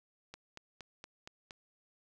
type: click train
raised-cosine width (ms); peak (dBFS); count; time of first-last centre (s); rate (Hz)
0.2; -29; 6; 0.34-1.508; 4.28
effects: none